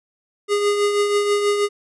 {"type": "tone with tremolo", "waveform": "square", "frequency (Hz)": 410, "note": "G#4", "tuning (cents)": -22, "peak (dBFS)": -15, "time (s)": [0.48, 1.69], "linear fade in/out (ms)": 50, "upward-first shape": "triangle", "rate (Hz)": 6.2, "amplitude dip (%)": 50, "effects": ["resampled to 24000 Hz"]}